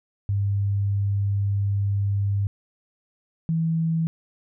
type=tone pair in turn; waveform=sine; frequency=100 / 163.23 Hz; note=G2 / E3; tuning=+35 / -17 cents; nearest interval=minor sixth; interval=848 cents; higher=second; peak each=-20 dBFS; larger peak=neither; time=0.29-2.47 / 3.49-4.07 s; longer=first; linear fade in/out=0 ms; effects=none